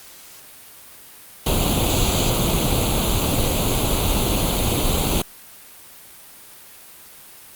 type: noise with comb filter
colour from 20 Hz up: pink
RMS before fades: -19 dBFS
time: 1.46-5.22 s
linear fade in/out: 5 ms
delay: 0.28 ms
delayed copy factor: +0.8
effects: white hiss -43 dBFS RMS until 7.55 s + Opus 48 kbps